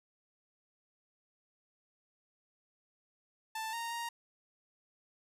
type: tone with pitch steps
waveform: sawtooth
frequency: 884 / 928 / 935 Hz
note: A5 / A#5 / A#5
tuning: +8 / -8 / +5 cents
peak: -33 dBFS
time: 3.55-4.09 s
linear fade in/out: 5 ms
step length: 180 ms
effects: resampled to 32000 Hz